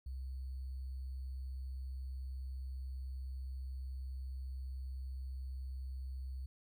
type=tone with sample-and-hold; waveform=sine; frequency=65.3 Hz; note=C2; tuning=3 cents flat; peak=-40 dBFS; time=0.06-6.46 s; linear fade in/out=5 ms; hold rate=4410 Hz; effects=none